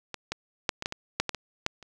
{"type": "clicks", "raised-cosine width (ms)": 0.2, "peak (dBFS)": [-17, -13, -6, -16, -11, -16, -6, -11, -17, -8, -29], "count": 11, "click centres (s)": [0.143, 0.32, 0.692, 0.824, 0.859, 0.924, 1.2, 1.293, 1.347, 1.664, 1.827], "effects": []}